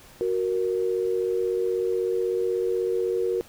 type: tone pair together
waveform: sine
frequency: 370 / 466.2 Hz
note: F#4 / A#4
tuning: 0 / 0 cents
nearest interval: major third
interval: 400 cents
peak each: -25 dBFS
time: 0.21-3.41 s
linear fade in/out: 0 ms
effects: pink hiss -50 dBFS RMS until 3.48 s